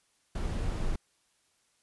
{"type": "noise", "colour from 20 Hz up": "brown", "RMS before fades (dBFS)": -31, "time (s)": [0.35, 0.96], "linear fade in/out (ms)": 5, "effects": ["white hiss -71 dBFS RMS until 1.82 s", "resampled to 24000 Hz"]}